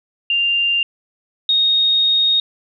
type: tone pair in turn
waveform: sine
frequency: 2791 / 3726 Hz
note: F7 / A#7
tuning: -2 / -2 cents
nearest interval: perfect fourth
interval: 500 cents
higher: second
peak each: -14 / -12 dBFS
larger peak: second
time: 0.3-0.83 / 1.49-2.4 s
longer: second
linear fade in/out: 2 ms
effects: none